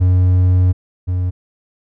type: tone pair in turn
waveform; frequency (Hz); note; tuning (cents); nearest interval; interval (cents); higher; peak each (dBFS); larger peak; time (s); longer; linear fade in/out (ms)
triangle; 91.2 / 90.52; F#2 / F#2; -24 / -37; unison; 13; first; -7 / -13; first; 0-0.73 / 1.07-1.31; first; 20
effects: none